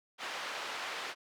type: band-pass noise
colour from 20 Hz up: pink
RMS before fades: -40 dBFS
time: 0.18-1.15 s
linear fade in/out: 50 ms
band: 790 to 3900 Hz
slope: 12 dB/octave
effects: none